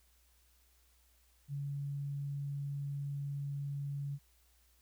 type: tone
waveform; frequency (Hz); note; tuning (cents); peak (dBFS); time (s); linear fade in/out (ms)
sine; 141.5; C#3; +36; -36; 1.48-4.19; 50
effects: added 60 Hz sine -68 dBFS peak until 4.81 s + white hiss -71 dBFS RMS until 4.81 s